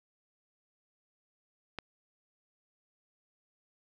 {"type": "click", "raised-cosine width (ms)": 0.3, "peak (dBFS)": -21, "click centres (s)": 1.787, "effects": []}